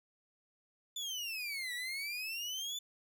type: exponential two-way sweep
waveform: 30% pulse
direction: down then up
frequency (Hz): 3519 to 1919 to 3519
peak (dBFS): -35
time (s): 0.96-2.79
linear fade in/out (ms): 5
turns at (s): 1.74
effects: none